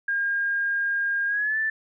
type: tone with pitch glide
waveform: sine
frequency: 1615 to 1761.2 Hz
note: G#6 to A6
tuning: -49 to +1 cents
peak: -22 dBFS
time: 0.08-1.7 s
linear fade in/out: 5 ms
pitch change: +150 cents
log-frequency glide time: 1.27-1.58 s
effects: none